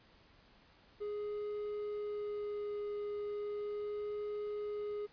triangle tone with vibrato, 415.3 Hz, G#4, in tune, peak -35 dBFS, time 1-5.07 s, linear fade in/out 20 ms, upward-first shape sine, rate 0.37 Hz, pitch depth 8 cents each way, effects pink hiss -64 dBFS RMS until 5.12 s + resampled to 11025 Hz

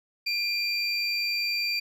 triangle tone pair together, 2400 / 4685 Hz, D7 / D8, +37 / -5 cents, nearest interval octave, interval 1158 cents, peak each -27 dBFS, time 0.26-1.8 s, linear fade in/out 10 ms, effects none

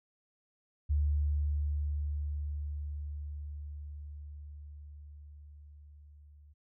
sine tone with level ramp, 73.5 Hz, D2, 2 cents sharp, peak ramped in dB -25 to -54 dBFS, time 0.89-6.54 s, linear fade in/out 20 ms, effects none

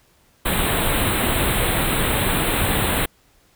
pink band-stop noise, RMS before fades -20 dBFS, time 0.45-3.06 s, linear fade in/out 10 ms, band 4000 to 8000 Hz, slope 96 dB/octave, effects pink hiss -58 dBFS RMS until 3.55 s

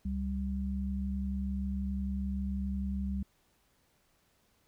sine tone pair together, 69.3 / 196 Hz, C#2 / G3, 0 / 0 cents, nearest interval octave + tritone, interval 1800 cents, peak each -34 / -34 dBFS, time 0.05-3.23 s, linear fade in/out 5 ms, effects pink hiss -71 dBFS RMS until 4.67 s

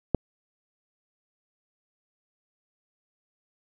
click, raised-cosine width 2 ms, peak -7 dBFS, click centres 0.147 s, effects none

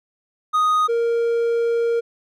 triangle tone pair in turn, 1244.5 / 466.2 Hz, D#6 / A#4, 0 / 0 cents, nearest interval octave + perfect fourth, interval 1700 cents, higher first, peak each -13 / -15 dBFS, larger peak first, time 0.53-0.88 / 0.88-2.01 s, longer second, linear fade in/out 20 ms, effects none

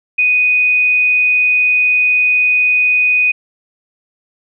sine tone, 2488 Hz, D#7, 1 cent flat, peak -9 dBFS, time 0.18-3.32 s, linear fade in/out 10 ms, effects none

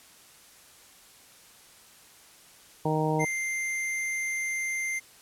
harmonic tone, 155.56 Hz, D#3, in tune, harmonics 1 / 2 / 3 / 4 / 5 / 6, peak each -28 / -31 / -30 / -34 / -33 / -32 dBFS, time 2.85-3.25 s, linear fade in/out 5 ms
square tone, 2093 Hz, C7, in tune, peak -29 dBFS, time 3.19-5 s, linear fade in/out 20 ms
effects white hiss -54 dBFS RMS until 5.21 s + low-pass 12000 Hz 12 dB/octave

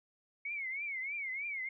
sine tone with vibrato, 2202 Hz, C#7, 12 cents flat, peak -36 dBFS, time 0.45-1.69 s, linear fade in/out 5 ms, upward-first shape triangle, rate 3.2 Hz, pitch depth 160 cents each way, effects none

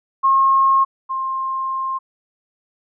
sine tone pair in turn, 1078 / 1059.5 Hz, C#6 / C6, -49 / +21 cents, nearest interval unison, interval 30 cents, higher first, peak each -11 / -20 dBFS, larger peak first, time 0.23-0.85 / 1.09-1.99 s, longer second, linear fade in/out 20 ms, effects none

